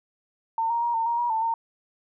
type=tone with pitch steps; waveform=sine; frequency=905 / 935 / 946 / 907 / 939 / 957 / 889 / 915 Hz; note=A5 / A#5 / A#5 / A#5 / A#5 / A#5 / A5 / A#5; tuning=+48 / +5 / +25 / -48 / +12 / +45 / +18 / -32 cents; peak=-22 dBFS; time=0.58-1.54 s; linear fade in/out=2 ms; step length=120 ms; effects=none